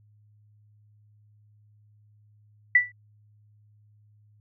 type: tone with exponential decay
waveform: sine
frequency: 1969 Hz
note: B6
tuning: 6 cents flat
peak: -11 dBFS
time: 2.75-2.92 s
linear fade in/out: 5 ms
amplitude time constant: 36 ms
effects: added 105 Hz sine -56 dBFS peak until 4.4 s